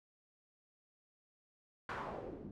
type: noise with low-pass filter sweep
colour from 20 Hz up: white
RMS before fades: -45 dBFS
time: 1.89-2.51 s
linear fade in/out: 2 ms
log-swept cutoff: 1500 to 230 Hz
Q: 1.9
effects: none